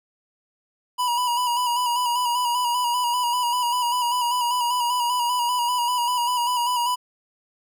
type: tone with vibrato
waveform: square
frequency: 973 Hz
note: B5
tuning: 26 cents flat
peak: -21 dBFS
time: 0.98-6.96 s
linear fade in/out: 20 ms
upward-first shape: square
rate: 5.1 Hz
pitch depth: 35 cents each way
effects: none